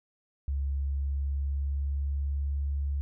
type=tone with pitch glide; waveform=sine; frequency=69.3 to 70.47 Hz; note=C#2 to C#2; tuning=0 to +29 cents; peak=-27 dBFS; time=0.48-3.01 s; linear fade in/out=0 ms; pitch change=+29 cents; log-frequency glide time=0.74-2.57 s; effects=none